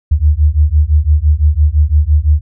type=beating tone pair; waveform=sine; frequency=72.5 / 78.4 Hz; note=D2 / D#2; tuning=-22 / +14 cents; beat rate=5.9 Hz; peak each=-10 dBFS; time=0.11-2.41 s; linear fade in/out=10 ms; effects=none